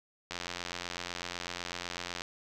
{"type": "click train", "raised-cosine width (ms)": 0.2, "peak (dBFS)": -19, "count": 169, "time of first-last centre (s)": [0.31, 2.219], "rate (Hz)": 88, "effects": []}